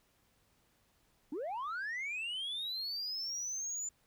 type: linear sweep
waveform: sine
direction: up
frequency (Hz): 261.6 to 7110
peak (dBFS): -34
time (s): 1.32-3.89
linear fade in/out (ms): 5
effects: tanh soft clip ceiling -35 dBFS + pink hiss -72 dBFS RMS until 4.06 s